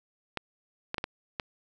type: clicks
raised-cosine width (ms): 0.3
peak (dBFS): -15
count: 5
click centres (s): 0.373 / 0.944 / 0.982 / 1.041 / 1.398
effects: none